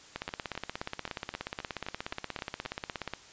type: two click trains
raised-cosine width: 0.3 ms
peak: -18 / -22 dBFS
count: 51 / 10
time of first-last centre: 0.16-3.136 / 0.29-2.652 s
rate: 16.8 / 3.81 Hz
effects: white hiss -53 dBFS RMS until 3.32 s + resampled to 16000 Hz